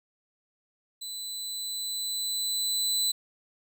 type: tone with level ramp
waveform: 25% pulse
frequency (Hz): 4000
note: B7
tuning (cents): +21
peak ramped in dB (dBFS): -32 to -20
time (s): 1.01-3.12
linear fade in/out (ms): 10
effects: none